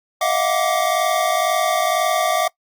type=tone cluster; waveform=square; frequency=634 / 696 / 738 / 1167 Hz; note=D#5 / F5 / F#5 / D6; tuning=+32 / -6 / -5 / -11 cents; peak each=-23 dBFS; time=0.21-2.48 s; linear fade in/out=5 ms; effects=noise-tail reverb RT60 0.1 s tail -22 dB re dry + Opus 48 kbps